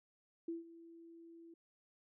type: tone with ADSR envelope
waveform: sine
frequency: 333.5 Hz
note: E4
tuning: 20 cents sharp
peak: -37 dBFS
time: 0.48-1.54 s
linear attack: 5 ms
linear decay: 150 ms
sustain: -17 dB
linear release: 4 ms
effects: none